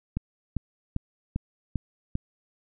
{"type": "click train", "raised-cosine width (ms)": 5, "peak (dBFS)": -15, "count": 6, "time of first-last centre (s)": [0.17, 2.154], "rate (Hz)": 2.52, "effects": []}